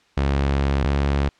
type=tone pair in turn; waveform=sawtooth; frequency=69.3 / 70.15 Hz; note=C#2 / C#2; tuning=0 / +21 cents; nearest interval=unison; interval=21 cents; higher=second; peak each=-14 dBFS; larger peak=neither; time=0.17-0.84 / 0.84-1.29 s; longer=first; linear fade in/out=5 ms; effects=white hiss -58 dBFS RMS until 1.39 s + low-pass 4000 Hz 12 dB/octave